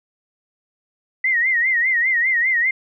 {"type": "tone with vibrato", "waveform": "sine", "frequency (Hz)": 1975.5, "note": "B6", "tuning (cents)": 0, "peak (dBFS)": -15, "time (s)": [1.24, 2.71], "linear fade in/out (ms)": 5, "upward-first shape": "sine", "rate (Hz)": 5, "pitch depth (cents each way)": 120, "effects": []}